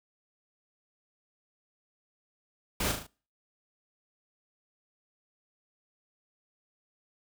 pink noise with echo, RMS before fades -30 dBFS, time 2.8-2.92 s, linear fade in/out 5 ms, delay 37 ms, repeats 4, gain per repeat -5 dB, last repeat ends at 3.068 s, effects noise-tail reverb RT60 0.4 s tail -24 dB re dry

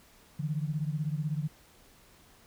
sine beating tone pair, 147.5 / 163.5 Hz, D3 / E3, +8 / -14 cents, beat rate 16 Hz, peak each -31 / -34 dBFS, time 0.39-1.48 s, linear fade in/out 10 ms, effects pink hiss -59 dBFS RMS until 2.46 s

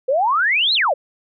sine exponential two-way sweep, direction up then down, 493.9 to 4300 to 499.1 Hz, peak -14 dBFS, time 0.08-0.94 s, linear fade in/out 10 ms, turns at 0.74 s, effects none

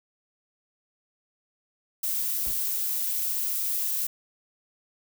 violet noise, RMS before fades -28 dBFS, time 2.03-4.07 s, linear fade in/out 5 ms
brown noise with exponential decay, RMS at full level -31 dBFS, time 2.46-2.64 s, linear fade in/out 0 ms, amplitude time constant 37 ms
effects none

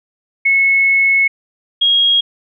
sine tone pair in turn, 2192 / 3277 Hz, C#7 / G#7, -20 / -24 cents, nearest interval perfect fifth, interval 696 cents, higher second, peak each -9 dBFS, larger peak neither, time 0.45-1.28 / 1.81-2.21 s, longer first, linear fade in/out 10 ms, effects none

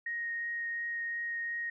sine tone with vibrato, 1869 Hz, A#6, 4 cents sharp, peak -33 dBFS, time 0.06-1.7 s, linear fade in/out 5 ms, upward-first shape triangle, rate 2.8 Hz, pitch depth 8 cents each way, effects none

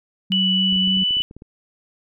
sine tone with vibrato, 190 Hz, F#3, 46 cents sharp, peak -20 dBFS, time 0.3-1.04 s, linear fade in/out 10 ms, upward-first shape sine, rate 3.5 Hz, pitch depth 12 cents each way
sine tone with pitch glide, 2960 to 2979 Hz, F#7 to F#7, 0 to +11 cents, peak -17 dBFS, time 0.32-1.22 s, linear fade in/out 0 ms, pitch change +11 cents, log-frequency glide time 0.65-1.02 s
clicks, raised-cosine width 3 ms, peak -26 dBFS, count 11, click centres 0.727 / 0.762 / 0.876 / 0.971 / 1.02 / 1.108 / 1.169 / 1.205 / 1.311 / 1.366 / 1.421 s
effects none

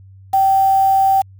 sine tone with quantisation, 776 Hz, G5, 18 cents flat, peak -10 dBFS, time 0.33-1.22 s, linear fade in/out 10 ms, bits 5, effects added 96 Hz sine -39 dBFS peak until 1.39 s

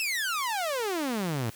sawtooth exponential sweep, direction down, 2717 to 106.3 Hz, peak -24 dBFS, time 0-1.5 s, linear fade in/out 0 ms, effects white hiss -50 dBFS RMS until 1.55 s

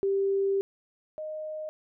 sine tone pair in turn, 392.6 / 619.1 Hz, G4 / D#5, +3 / -9 cents, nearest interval minor sixth, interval 788 cents, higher second, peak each -23 / -33 dBFS, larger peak first, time 0.03-0.61 / 1.18-1.69 s, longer first, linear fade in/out 0 ms, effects none

